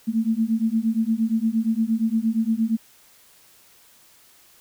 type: beating tone pair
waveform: sine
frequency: 220 / 228.6 Hz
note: A3 / A#3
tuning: 0 / -34 cents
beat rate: 8.6 Hz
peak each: -22 dBFS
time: 0.07-2.77 s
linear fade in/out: 20 ms
effects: white hiss -54 dBFS RMS until 4.6 s